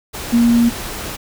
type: tone in noise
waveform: sine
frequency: 235.3 Hz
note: A#3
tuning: 16 cents sharp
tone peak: -9 dBFS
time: 0.32-0.7 s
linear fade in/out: 20 ms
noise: pink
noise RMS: -27 dBFS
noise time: 0.13-1.17 s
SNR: +15 dB
effects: none

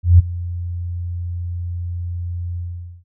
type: tone with ADSR envelope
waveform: sine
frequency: 87.31 Hz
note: F2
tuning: in tune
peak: -3 dBFS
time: 0.03-3.04 s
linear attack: 160 ms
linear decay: 17 ms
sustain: -19 dB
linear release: 470 ms
effects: none

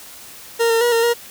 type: tone with pitch steps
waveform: 40% pulse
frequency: 463.3 / 456.2 / 479.3 / 459.9 / 472.7 Hz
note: A#4 / A#4 / A#4 / A#4 / A#4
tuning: -11 / -37 / +48 / -23 / +24 cents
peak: -13 dBFS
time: 0.59-1.14 s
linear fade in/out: 20 ms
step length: 110 ms
effects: white hiss -39 dBFS RMS until 1.3 s

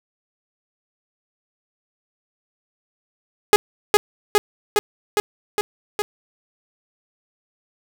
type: tone with echo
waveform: sawtooth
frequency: 416.3 Hz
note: G#4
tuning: 4 cents sharp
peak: -4 dBFS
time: 3.53-3.56 s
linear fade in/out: 0 ms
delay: 410 ms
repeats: 6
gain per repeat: -2 dB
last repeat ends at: 6.02 s
effects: none

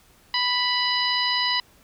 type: harmonic tone with a mistuned harmonic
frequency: 987.8 Hz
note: B5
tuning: in tune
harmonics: 1 / 2 / 3 / 4 / 5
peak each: -27 / -27 / -27 / -27 / -27 dBFS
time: 0.34-1.6 s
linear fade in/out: 2 ms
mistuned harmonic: 4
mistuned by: +23 cents
effects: pink hiss -56 dBFS RMS until 1.83 s

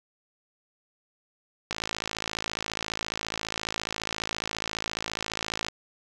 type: click train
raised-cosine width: 0.2 ms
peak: -12 dBFS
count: 218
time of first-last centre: 1.71-5.684 s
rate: 54.6 Hz
effects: none

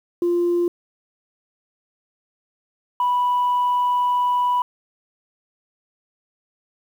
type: tone pair in turn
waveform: sine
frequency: 348 / 984.3 Hz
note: F4 / B5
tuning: -6 / -6 cents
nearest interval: octave + tritone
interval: 1800 cents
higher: second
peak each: -15 dBFS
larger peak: neither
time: 0.22-0.68 / 3-4.62 s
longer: second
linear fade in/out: 2 ms
effects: tanh soft clip ceiling -14 dBFS + 8-bit

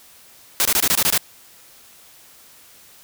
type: noise bursts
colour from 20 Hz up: white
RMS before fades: -17 dBFS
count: 8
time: 0.6-1.177 s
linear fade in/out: 0 ms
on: 52 ms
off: 23 ms
effects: white hiss -48 dBFS RMS until 3.03 s

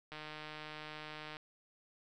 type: click train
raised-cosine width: 0.3 ms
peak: -30 dBFS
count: 192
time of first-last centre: 0.12-1.368 s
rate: 153 Hz
effects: none

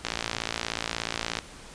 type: click train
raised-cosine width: 0.2 ms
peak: -10 dBFS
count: 77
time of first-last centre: 0.05-1.388 s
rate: 56.8 Hz
effects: pink hiss -46 dBFS RMS until 1.74 s + resampled to 22050 Hz

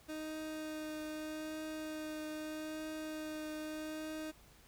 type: tone with vibrato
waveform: 30% pulse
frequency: 310 Hz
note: D#4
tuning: 6 cents flat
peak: -38 dBFS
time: 0.08-4.32 s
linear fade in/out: 20 ms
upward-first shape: triangle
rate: 0.8 Hz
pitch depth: 13 cents each way
effects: added 50 Hz sine -67 dBFS peak until 4.67 s + pink hiss -63 dBFS RMS until 4.67 s

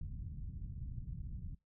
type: low-pass noise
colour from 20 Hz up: pink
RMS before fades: -44 dBFS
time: 0.01-1.55 s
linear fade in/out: 2 ms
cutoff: 160 Hz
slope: 24 dB/octave
effects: noise-tail reverb RT60 0.2 s tail -22 dB re dry

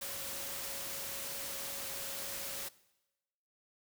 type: tone in noise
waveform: sine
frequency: 553 Hz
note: C#5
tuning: 4 cents flat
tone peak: -52 dBFS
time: 0.01-2.69 s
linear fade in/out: 10 ms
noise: white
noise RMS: -41 dBFS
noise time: 0.01-2.69 s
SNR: -14 dB
effects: noise-tail reverb RT60 1.0 s tail -20 dB re dry

